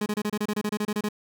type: tone bursts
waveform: 30% pulse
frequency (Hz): 209.8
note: G#3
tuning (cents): +18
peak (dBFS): -22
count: 14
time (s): 0.01-1.088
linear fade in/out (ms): 5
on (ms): 51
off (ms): 28
effects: none